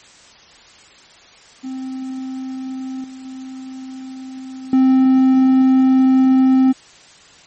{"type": "tone with level steps", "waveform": "triangle", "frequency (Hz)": 261.6, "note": "C4", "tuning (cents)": 0, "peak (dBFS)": [-22, -30, -27, -7], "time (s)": [1.63, 6.73], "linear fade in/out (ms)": 20, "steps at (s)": [3.04, 3.25, 4.73], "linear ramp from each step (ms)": 2, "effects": ["white hiss -45 dBFS RMS until 7.46 s", "MP3 32 kbps"]}